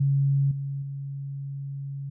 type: tone with level steps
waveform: sine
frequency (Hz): 138.8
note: C#3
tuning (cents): +3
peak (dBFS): -19 / -28 / -31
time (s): 0-2.1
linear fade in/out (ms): 10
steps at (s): 0.51 / 0.82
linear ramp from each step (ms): 5
effects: none